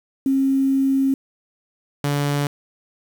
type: tone pair in turn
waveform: sine / sawtooth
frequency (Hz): 269.9 / 143.84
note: C#4 / D3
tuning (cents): -46 / -36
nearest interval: major seventh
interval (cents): 1090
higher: first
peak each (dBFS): -15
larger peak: neither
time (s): 0.26-1.14 / 2.04-2.47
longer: first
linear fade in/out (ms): 2
effects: 7-bit